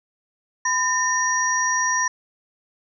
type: tone cluster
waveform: sine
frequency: 1007 / 1815 / 5750 Hz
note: B5 / A#6 / F8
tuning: +33 / -47 / +50 cents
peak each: -23 dBFS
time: 0.65-2.08 s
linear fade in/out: 5 ms
effects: none